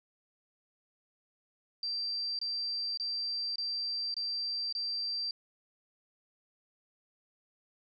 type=tone bursts; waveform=sine; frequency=4699 Hz; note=D8; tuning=in tune; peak=-32 dBFS; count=6; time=1.83-5.31 s; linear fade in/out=2 ms; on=560 ms; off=24 ms; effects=none